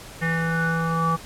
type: tone with low-pass filter sweep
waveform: square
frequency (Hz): 164.81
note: E3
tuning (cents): 0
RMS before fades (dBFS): -23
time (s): 0.21-1.17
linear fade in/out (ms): 20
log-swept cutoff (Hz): 1900 to 1100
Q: 9.7
effects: pink hiss -41 dBFS RMS until 1.25 s + low-pass 12000 Hz 12 dB/octave